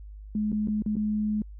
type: tone with dropouts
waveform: sine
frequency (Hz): 212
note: G#3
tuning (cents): +36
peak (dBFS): -24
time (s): 0.35-1.42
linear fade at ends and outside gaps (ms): 2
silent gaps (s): 0.519-0.527 / 0.674-0.683 / 0.822-0.861 / 0.956-0.966
effects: added 51 Hz sine -40 dBFS peak until 1.59 s